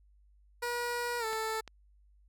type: tone with pitch glide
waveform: 15% pulse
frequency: 480.9 to 441 Hz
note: B4 to A4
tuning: -46 to +4 cents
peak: -26 dBFS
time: 0.62-1.61 s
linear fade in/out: 10 ms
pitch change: -150 cents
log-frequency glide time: 1.19-1.25 s
type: clicks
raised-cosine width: 0.2 ms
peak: -24 / -28 dBFS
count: 2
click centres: 1.331 / 1.677 s
effects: added 50 Hz sine -60 dBFS peak until 2.28 s